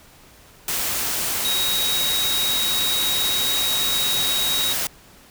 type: tone in noise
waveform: sine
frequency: 3801 Hz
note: A#7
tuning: 33 cents sharp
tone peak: -21 dBFS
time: 1.45-4.73 s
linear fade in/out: 2 ms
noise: white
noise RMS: -24 dBFS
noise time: 0.68-4.87 s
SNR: 0 dB
effects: pink hiss -49 dBFS RMS until 5.3 s